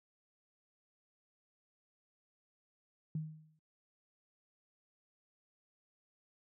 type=tone with exponential decay; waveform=sine; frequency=156.1 Hz; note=D#3; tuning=6 cents sharp; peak=-32 dBFS; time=3.15-3.59 s; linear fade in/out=2 ms; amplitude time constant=94 ms; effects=high-pass 100 Hz 12 dB/octave